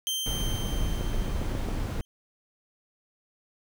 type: tone with exponential decay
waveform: sawtooth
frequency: 3136 Hz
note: G7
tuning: in tune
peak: -23 dBFS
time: 0.07-2.05 s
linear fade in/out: 0 ms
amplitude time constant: 430 ms
type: noise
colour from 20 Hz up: brown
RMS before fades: -29 dBFS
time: 0.26-2.01 s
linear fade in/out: 0 ms
type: click train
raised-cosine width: 2 ms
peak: -21 dBFS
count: 6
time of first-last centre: 1.01-1.687 s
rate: 7.39 Hz
effects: none

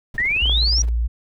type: noise with tremolo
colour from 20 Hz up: brown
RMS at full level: -31 dBFS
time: 0.14-0.89 s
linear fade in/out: 2 ms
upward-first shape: triangle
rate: 19 Hz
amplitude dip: 100%
type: exponential sweep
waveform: sine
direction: up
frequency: 1820 to 5900 Hz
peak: -17 dBFS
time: 0.18-0.82 s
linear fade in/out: 2 ms
type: tone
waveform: sine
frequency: 57.9 Hz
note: A#1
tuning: 11 cents flat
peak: -17 dBFS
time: 0.41-1.08 s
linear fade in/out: 20 ms
type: clicks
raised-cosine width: 1 ms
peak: -22 / -18 dBFS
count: 2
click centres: 0.456 / 0.496 s
effects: none

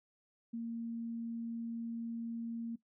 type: tone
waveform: sine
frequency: 231 Hz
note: A#3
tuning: 16 cents flat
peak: -37 dBFS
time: 0.53-2.76 s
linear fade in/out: 10 ms
effects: noise-tail reverb RT60 0.1 s tail -17 dB re dry

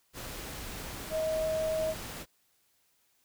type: tone in noise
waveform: sine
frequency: 633 Hz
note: D#5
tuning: 30 cents sharp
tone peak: -28 dBFS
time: 1.1-1.95 s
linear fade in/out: 50 ms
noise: pink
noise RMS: -41 dBFS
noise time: 0.13-2.26 s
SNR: +10 dB
effects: white hiss -71 dBFS RMS until 3.24 s

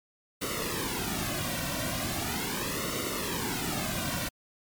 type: noise with flanger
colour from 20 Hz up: pink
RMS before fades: -32 dBFS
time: 0.41-4.29 s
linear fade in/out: 10 ms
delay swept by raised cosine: 1.2 to 2.4 ms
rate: 0.39 Hz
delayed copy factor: -0.8
effects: MP3 96 kbps

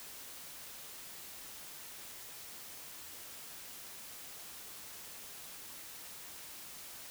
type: silence
effects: white hiss -49 dBFS RMS until 7.1 s

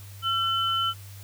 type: tone pair together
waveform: sine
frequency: 1352 / 3035 Hz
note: E6 / F#7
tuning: +43 / +43 cents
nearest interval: octave + major second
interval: 1400 cents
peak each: -25 / -26 dBFS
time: 0.22-0.94 s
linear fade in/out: 50 ms
effects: added 99 Hz sine -41 dBFS peak until 1.23 s + white hiss -50 dBFS RMS until 1.23 s

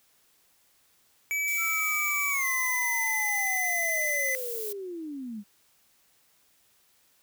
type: tone with pitch glide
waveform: square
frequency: 2295 to 2021 Hz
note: D7 to B6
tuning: -40 to +39 cents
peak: -27 dBFS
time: 1.31-4.35 s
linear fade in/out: 0 ms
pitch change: -221 cents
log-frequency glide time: 2.3-2.47 s
type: noise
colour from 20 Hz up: violet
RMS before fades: -36 dBFS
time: 1.47-4.73 s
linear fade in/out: 10 ms
type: linear sweep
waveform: sine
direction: down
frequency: 1345 to 196 Hz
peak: -34 dBFS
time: 1.57-5.44 s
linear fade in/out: 50 ms
effects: white hiss -65 dBFS RMS until 7.22 s

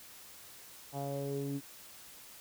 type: tone with low-pass filter sweep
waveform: sawtooth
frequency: 140 Hz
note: C#3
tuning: 18 cents sharp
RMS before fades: -37 dBFS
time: 0.92-1.61 s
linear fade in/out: 50 ms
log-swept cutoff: 800 to 290 Hz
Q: 5
effects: white hiss -53 dBFS RMS until 2.4 s

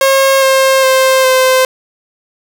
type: tone with pitch steps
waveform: sawtooth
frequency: 540 / 532.6 / 525.2 / 518 Hz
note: C#5 / C5 / C5 / C5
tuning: -45 / +31 / +6 / -17 cents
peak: -3 dBFS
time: 0.01-1.65 s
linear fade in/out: 2 ms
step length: 410 ms
effects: none

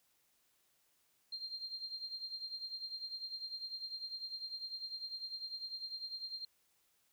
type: tone with tremolo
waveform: sine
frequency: 4186 Hz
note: C8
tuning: in tune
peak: -38 dBFS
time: 1.32-6.45 s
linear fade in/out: 5 ms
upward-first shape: triangle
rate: 10 Hz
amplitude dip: 80%
effects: white hiss -75 dBFS RMS until 7.12 s

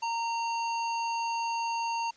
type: tone with sample-and-hold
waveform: sine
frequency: 925 Hz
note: A#5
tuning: 14 cents flat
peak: -28 dBFS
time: 0.02-2.11 s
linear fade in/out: 10 ms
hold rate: 3675 Hz
effects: white hiss -60 dBFS RMS until 2.16 s + resampled to 16000 Hz

